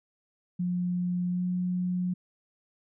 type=tone with pitch glide; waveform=sine; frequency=178.3 to 180.37 Hz; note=F3 to F#3; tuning=+36 to -44 cents; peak=-26 dBFS; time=0.59-2.14 s; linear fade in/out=10 ms; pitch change=+20 cents; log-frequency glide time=1.3-1.43 s; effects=none